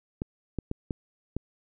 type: clicks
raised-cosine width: 3 ms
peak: -17 dBFS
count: 5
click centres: 0.219 / 0.587 / 0.714 / 0.908 / 1.366 s
effects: none